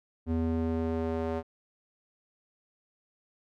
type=tone with band-pass filter sweep; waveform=square; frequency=81.4 Hz; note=E2; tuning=21 cents flat; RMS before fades=-30 dBFS; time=0.26-1.43 s; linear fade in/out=50 ms; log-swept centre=220 to 540 Hz; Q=1.2; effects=none